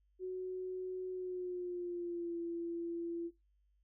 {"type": "tone with pitch glide", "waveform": "sine", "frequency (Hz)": [370, 339.3], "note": ["F#4", "F4"], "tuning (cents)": [0, -50], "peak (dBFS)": -37, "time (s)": [0.19, 3.31], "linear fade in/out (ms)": 50, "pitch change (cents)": -150, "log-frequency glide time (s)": [1.11, 2.38], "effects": ["noise-tail reverb RT60 0.2 s tail -18 dB re dry", "added 50 Hz sine -70 dBFS peak until 3.83 s"]}